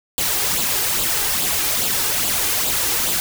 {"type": "noise with flanger", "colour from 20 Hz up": "white", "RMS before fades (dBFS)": -20, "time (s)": [0.18, 3.2], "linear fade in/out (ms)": 0, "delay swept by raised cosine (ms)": [0.25, 2.55], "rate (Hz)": 2.4, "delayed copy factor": 0.55, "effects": []}